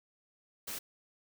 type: noise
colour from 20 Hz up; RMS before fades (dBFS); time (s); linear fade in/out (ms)
white; -40; 0.67-0.79; 10
effects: none